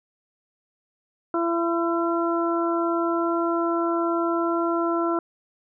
harmonic tone, 337.4 Hz, E4, 40 cents sharp, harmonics 1 / 2 / 3 / 4, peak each -23 / -28 / -30 / -28 dBFS, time 1.34-5.19 s, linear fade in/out 2 ms, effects none

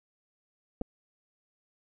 clicks, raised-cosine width 2 ms, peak -21 dBFS, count 2, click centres 0.813 / 0.817 s, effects none

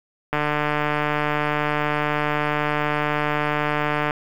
click train, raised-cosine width 0.5 ms, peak -7 dBFS, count 564, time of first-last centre 0.33-4.109 s, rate 149 Hz, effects 7-bit

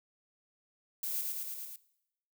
violet noise with echo, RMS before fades -36 dBFS, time 1.03-1.21 s, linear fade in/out 2 ms, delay 110 ms, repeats 5, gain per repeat -2 dB, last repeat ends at 1.76 s, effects noise-tail reverb RT60 0.8 s tail -19 dB re dry

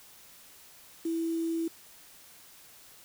sine tone with quantisation, 329.6 Hz, E4, in tune, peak -28 dBFS, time 1.05-1.68 s, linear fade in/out 5 ms, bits 8, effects white hiss -54 dBFS RMS until 3.04 s

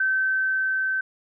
sine tone with level ramp, 1541 Hz, G6, 30 cents flat, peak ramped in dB -19 to -22 dBFS, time 0-1.01 s, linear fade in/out 5 ms, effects none

